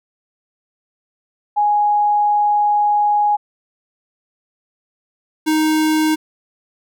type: tone pair in turn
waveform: sine / square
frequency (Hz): 830.6 / 311.7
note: G#5 / D#4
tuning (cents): 0 / +3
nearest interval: octave + perfect fourth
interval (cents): 1697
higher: first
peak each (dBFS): -12 / -14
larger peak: first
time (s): 1.56-3.37 / 5.46-6.16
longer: first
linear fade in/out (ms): 20
effects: none